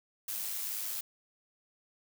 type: noise with amplitude modulation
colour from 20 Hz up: blue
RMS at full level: -35 dBFS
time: 0.28-1.01 s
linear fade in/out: 5 ms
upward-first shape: sine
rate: 103 Hz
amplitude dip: 40%
effects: none